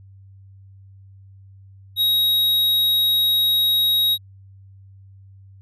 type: tone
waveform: square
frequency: 3800 Hz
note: A#7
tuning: 33 cents sharp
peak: -16 dBFS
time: 1.96-4.18 s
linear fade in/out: 50 ms
effects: added 97 Hz sine -43 dBFS peak until 5.61 s + resampled to 32000 Hz